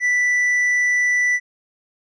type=tone with tanh clipping; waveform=sine; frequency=1974 Hz; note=B6; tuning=1 cent flat; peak=-16 dBFS; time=0-1.4 s; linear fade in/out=50 ms; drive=4 dB; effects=none